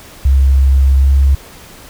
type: tone with pitch glide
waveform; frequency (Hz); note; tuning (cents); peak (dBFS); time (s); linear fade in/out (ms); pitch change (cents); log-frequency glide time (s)
sine; 67.5 to 68.6; C#2 to C#2; -45 to -17; -5; 0.25-1.35; 5; +28; 0.99-1.09
effects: tanh soft clip ceiling -1 dBFS + pink hiss -37 dBFS RMS until 1.89 s